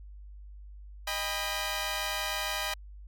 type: chord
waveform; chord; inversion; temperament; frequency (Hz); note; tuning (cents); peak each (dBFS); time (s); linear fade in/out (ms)
10% pulse; Eb augmented; none; equal with one note detuned; 622.3 / 799.5 / 987.8; Eb5 / G5 / B5; 0 / +34 / 0; -27; 1.07-2.74; 5
effects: added 50 Hz sine -44 dBFS peak until 3.07 s